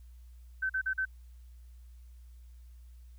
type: tone bursts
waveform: sine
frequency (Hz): 1535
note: G6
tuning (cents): -37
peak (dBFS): -28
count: 4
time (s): 0.62-1.054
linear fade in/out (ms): 10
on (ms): 77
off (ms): 42
effects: added 60 Hz sine -49 dBFS peak until 3.18 s + white hiss -72 dBFS RMS until 3.18 s